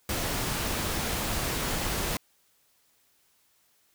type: noise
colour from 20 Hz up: pink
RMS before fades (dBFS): -30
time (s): 0.09-2.17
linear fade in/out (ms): 2
effects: white hiss -67 dBFS RMS until 3.94 s